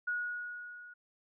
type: tone with level ramp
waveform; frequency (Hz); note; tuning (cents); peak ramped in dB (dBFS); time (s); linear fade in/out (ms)
sine; 1453; F#6; -32; -30 to -49; 0.07-0.94; 10
effects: none